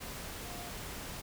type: tone in noise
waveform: sine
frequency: 705 Hz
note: F5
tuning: 16 cents sharp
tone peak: -49 dBFS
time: 0.45-0.71 s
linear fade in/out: 20 ms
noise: pink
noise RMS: -43 dBFS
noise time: 0-1.22 s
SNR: -9 dB
effects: none